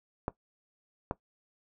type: clicks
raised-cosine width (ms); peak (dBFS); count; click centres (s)
1; -16; 2; 0.281 / 1.111
effects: noise-tail reverb RT60 0.1 s tail -18 dB re dry